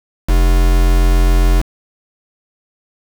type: tone with quantisation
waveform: triangle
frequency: 43.65 Hz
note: F1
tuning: in tune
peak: -6 dBFS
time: 0.28-1.62 s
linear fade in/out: 20 ms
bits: 3
effects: none